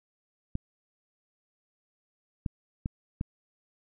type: clicks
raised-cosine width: 5 ms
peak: -18 dBFS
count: 4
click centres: 0.554 / 2.462 / 2.859 / 3.211 s
effects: none